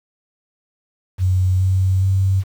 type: tone with pitch steps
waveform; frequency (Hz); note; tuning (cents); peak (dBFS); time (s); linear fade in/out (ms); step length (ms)
sine; 92.5 / 94.17 / 95.87; F#2 / F#2 / G2; 0 / +31 / -38; -13; 1.18-2.44; 50; 420
effects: 7-bit